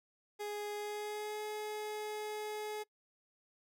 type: tone with pitch glide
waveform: 30% pulse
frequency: 415.3 to 424.3 Hz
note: G#4 to G#4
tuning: 0 to +37 cents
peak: -36 dBFS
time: 0.39-2.84 s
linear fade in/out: 20 ms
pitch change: +37 cents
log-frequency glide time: 0.75-1.42 s
effects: noise-tail reverb RT60 0.1 s tail -23 dB re dry